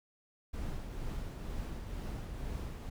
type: noise with tremolo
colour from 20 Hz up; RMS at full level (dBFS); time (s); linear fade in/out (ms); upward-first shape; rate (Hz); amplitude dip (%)
brown; -38; 0.53-2.9; 10; triangle; 2.1; 40
effects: none